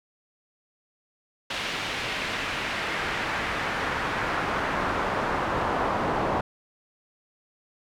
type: noise with band-pass filter sweep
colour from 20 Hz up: brown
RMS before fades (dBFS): -28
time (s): 1.5-6.41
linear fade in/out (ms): 5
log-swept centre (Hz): 3000 to 880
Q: 1.2
effects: none